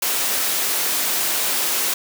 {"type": "high-pass noise", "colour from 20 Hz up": "white", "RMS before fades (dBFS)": -21, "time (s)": [0.02, 1.94], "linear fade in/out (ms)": 5, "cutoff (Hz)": 250, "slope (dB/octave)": 12, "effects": []}